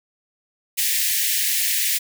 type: high-pass noise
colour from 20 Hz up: white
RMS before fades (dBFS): -21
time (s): 0.77-1.99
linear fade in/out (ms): 20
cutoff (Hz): 1700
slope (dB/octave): 96
effects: none